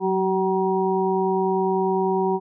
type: harmonic tone with a mistuned harmonic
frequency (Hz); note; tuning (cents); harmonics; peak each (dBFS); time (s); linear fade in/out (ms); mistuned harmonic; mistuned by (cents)
190; F#3; +46; 1 / 2 / 4 / 5; -26 / -21 / -27 / -26; 0-2.4; 50; 1; -32
effects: none